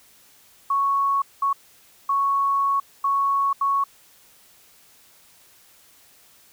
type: tone bursts at uneven times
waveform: sine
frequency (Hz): 1108.7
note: C#6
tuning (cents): 0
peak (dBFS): -18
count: 5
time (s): 0.7-1.22 / 1.42-1.53 / 2.09-2.8 / 3.04-3.53 / 3.61-3.84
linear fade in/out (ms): 5
effects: white hiss -54 dBFS RMS until 6.52 s